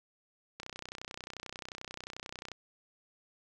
click train, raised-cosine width 0.2 ms, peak -24 dBFS, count 61, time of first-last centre 0.6-2.517 s, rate 31.3 Hz, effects none

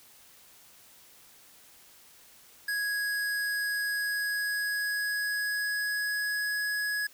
square tone with pitch glide, 1661.2 to 1676.6 Hz, G#6 to G#6, 0 to +16 cents, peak -29 dBFS, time 2.68-7.07 s, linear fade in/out 5 ms, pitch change +16 cents, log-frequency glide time 3.83-6.68 s, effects white hiss -56 dBFS RMS until 7.13 s

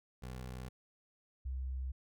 20% pulse / sine tone pair in turn, 63.1 / 64.95 Hz, B1 / C2, +38 / -12 cents, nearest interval minor second, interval 50 cents, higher second, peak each -38 / -36 dBFS, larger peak second, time 0.22-0.69 / 1.45-1.92 s, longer neither, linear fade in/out 10 ms, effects none

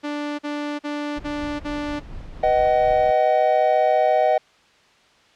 sawtooth tone bursts, 293.7 Hz, D4, in tune, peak -21 dBFS, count 5, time 0.03-2.002 s, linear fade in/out 20 ms, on 360 ms, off 43 ms
brown noise with tremolo, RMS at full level -35 dBFS, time 1.16-3.12 s, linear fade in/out 10 ms, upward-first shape sine, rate 4.2 Hz, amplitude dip 30%
triangle chord, B major, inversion none, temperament equal with one note detuned, 493.9 / 622.3 / 756.8 Hz, B4 / D#5 / F#5, 0 / 0 / +39 cents, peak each -22 / -16 / -17 dBFS, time 2.43-4.38 s, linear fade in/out 5 ms
effects white hiss -55 dBFS RMS until 5.35 s + low-pass 4000 Hz 12 dB/octave

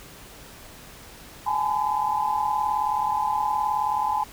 sine tone cluster, 829 / 868 / 1012 Hz, G#5 / A5 / B5, -3 / -24 / +42 cents, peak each -26 dBFS, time 1.46-4.24 s, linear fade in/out 10 ms, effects pink hiss -45 dBFS RMS until 4.32 s

